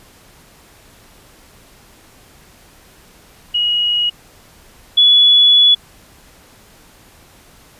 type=tone pair in turn; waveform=sine; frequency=2897 / 3411 Hz; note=F#7 / G#7; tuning=-37 / +46 cents; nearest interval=minor third; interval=283 cents; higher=second; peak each=-13 / -6 dBFS; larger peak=second; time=3.54-4.1 / 4.97-5.75 s; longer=second; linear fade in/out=10 ms; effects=pink hiss -46 dBFS RMS until 7.79 s + resampled to 32000 Hz